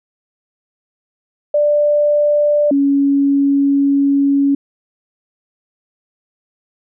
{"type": "tone pair in turn", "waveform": "sine", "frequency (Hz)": [590, 279.4], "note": ["D5", "C#4"], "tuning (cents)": [8, 14], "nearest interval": "octave + minor second", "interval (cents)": 1294, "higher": "first", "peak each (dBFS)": -10, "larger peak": "neither", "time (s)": [[1.54, 2.71], [2.71, 4.55]], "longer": "second", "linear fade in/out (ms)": 5, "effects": []}